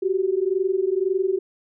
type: tone pair together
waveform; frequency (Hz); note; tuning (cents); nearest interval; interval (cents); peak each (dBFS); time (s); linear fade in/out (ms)
sine; 368.6 / 390.5; F#4 / G4; -7 / -7; minor second; 100; -22; 0.02-1.39; 10
effects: none